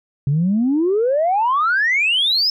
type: exponential sweep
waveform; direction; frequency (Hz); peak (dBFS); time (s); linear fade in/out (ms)
sine; up; 134 to 5274; -13; 0.27-2.5; 2
effects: tanh soft clip ceiling -10 dBFS